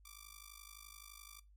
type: tone with amplitude modulation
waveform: 5% pulse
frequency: 1171 Hz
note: D6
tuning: 5 cents flat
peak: -38 dBFS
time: 0.05-1.4 s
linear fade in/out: 5 ms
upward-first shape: sine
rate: 51.7 Hz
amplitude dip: 95%
effects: noise-tail reverb RT60 0.2 s tail -17 dB re dry + added 50 Hz sine -61 dBFS peak until 1.56 s